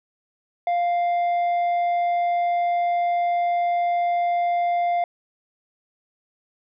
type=tone with tanh clipping; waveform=sine; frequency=698.5 Hz; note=F5; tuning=in tune; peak=-20 dBFS; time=0.67-5.04 s; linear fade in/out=2 ms; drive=5 dB; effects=none